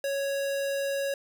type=tone; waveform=square; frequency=554.4 Hz; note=C#5; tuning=in tune; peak=-28 dBFS; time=0.04-1.14 s; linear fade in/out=2 ms; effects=none